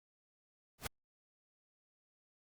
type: noise with exponential growth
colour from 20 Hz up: pink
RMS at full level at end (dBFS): -33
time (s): 0.78-0.87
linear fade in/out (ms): 5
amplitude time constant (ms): 19
effects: Opus 48 kbps